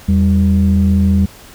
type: tone pair together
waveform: sine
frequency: 83.1 / 195.49 Hz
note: E2 / G3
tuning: +15 / -4 cents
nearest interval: octave + minor third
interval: 1481 cents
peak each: -10 dBFS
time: 0.08-1.26 s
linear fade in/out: 10 ms
effects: tanh soft clip ceiling -4 dBFS + pink hiss -39 dBFS RMS until 1.54 s